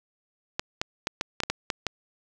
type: clicks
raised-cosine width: 0.2 ms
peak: -9 dBFS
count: 9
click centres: 0.595 / 0.815 / 1.071 / 1.211 / 1.403 / 1.435 / 1.5 / 1.702 / 1.867 s
effects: none